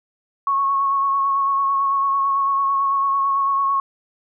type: tone with vibrato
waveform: sine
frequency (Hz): 1101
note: C#6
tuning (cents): -12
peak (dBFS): -16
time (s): 0.47-3.8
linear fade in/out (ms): 2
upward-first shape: sine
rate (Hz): 9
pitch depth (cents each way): 21
effects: none